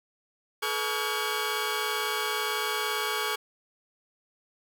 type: tone cluster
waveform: 20% pulse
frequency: 428.5 / 486.4 / 1129 / 1423 / 1618 Hz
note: A4 / B4 / C#6 / F6 / G#6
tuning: -46 / -26 / +31 / +32 / -46 cents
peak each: -28 / -34 / -27 / -31 / -30 dBFS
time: 0.62-3.36 s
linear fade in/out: 10 ms
effects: none